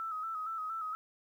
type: tone with vibrato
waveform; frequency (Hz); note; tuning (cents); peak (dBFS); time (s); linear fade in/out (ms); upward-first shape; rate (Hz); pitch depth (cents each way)
sine; 1294; E6; -32; -35; 0-0.95; 0; square; 4.3; 43
effects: 11-bit